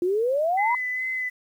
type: exponential sweep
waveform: sine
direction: up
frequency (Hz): 343 to 999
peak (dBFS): -20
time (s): 0.02-0.75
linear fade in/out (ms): 2
type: tone with vibrato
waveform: sine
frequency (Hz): 2022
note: B6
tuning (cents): +40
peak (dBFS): -25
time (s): 0.57-1.3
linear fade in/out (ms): 20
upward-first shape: sine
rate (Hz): 2.4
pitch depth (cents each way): 21
effects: 9-bit